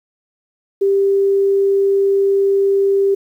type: tone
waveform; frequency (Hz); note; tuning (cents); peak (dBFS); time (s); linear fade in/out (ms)
sine; 394.3; G4; +10; -11; 0.81-3.15; 10
effects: 8-bit